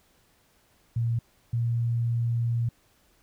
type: tone pair in turn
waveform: sine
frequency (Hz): 116.54 / 117.49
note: A#2 / A#2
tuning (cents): 0 / +14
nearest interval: unison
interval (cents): 14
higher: second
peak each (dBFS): -23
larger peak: neither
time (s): 0.96-1.19 / 1.53-2.69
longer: second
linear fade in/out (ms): 5
effects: pink hiss -64 dBFS RMS until 3.22 s